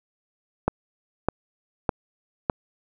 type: click train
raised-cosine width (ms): 1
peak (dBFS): -6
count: 4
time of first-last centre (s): 0.68-2.498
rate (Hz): 1.65
effects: none